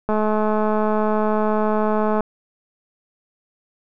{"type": "click train", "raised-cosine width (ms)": 1, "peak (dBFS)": -8, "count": 454, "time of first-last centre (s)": [0.09, 2.207], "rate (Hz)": 214, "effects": []}